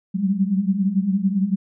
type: tone cluster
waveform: sine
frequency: 186.6 / 193.7 / 204.4 Hz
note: F#3 / G3 / G#3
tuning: +15 / -20 / -27 cents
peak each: -22 dBFS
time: 0.14-1.56 s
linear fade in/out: 20 ms
effects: none